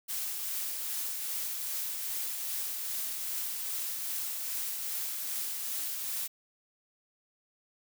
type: noise with tremolo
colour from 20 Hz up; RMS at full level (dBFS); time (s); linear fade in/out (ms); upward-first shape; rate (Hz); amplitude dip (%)
blue; -34; 0.08-6.28; 20; triangle; 2.5; 30
effects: none